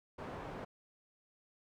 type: low-pass noise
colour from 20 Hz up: white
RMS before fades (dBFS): -45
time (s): 0.18-0.65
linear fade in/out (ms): 10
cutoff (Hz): 830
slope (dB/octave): 12
effects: none